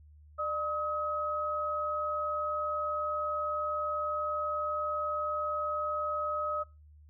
sine tone pair together, 600.3 / 1272 Hz, D5 / D#6, +38 / +38 cents, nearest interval octave + minor second, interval 1300 cents, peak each -35 / -31 dBFS, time 0.38-6.64 s, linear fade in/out 20 ms, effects noise-tail reverb RT60 0.3 s tail -22 dB re dry + added 75 Hz sine -53 dBFS peak until 7.09 s

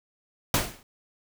pink noise with exponential decay, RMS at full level -19 dBFS, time 0.54-0.83 s, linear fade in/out 2 ms, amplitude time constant 62 ms, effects none

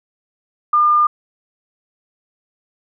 sine tone, 1205 Hz, D6, 44 cents sharp, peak -10 dBFS, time 0.73-1.07 s, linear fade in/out 5 ms, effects none

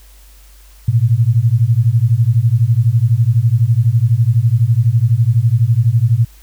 sine beating tone pair, 110 / 122 Hz, A2 / B2, 0 / -21 cents, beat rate 12 Hz, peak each -12 dBFS, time 0.88-6.25 s, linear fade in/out 5 ms, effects added 50 Hz sine -40 dBFS peak until 6.42 s + white hiss -48 dBFS RMS until 6.42 s

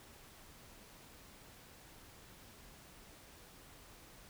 silence, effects pink hiss -58 dBFS RMS until 4.29 s

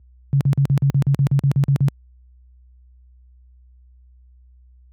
sine tone bursts, 138.59 Hz, C#3, in tune, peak -12 dBFS, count 13, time 0.33-1.884 s, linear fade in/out 0 ms, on 78 ms, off 45 ms, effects added 62 Hz sine -41 dBFS peak until 4.92 s + high-pass 80 Hz 12 dB/octave

